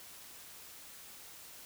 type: silence
effects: white hiss -52 dBFS RMS until 1.65 s